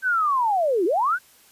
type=linear two-way sweep; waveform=sine; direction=down then up; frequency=1568 to 321.4 to 1568 Hz; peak=-18 dBFS; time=0.02-1.19 s; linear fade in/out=50 ms; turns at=0.85 s; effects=white hiss -54 dBFS RMS until 1.51 s + resampled to 32000 Hz